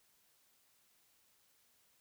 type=silence; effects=white hiss -72 dBFS RMS until 2 s